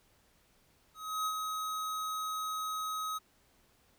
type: tone with ADSR envelope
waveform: square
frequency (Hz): 1268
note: D#6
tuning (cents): +32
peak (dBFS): -31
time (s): 0.94-3.19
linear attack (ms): 320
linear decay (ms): 62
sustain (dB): -4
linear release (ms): 20
effects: pink hiss -68 dBFS RMS until 3.98 s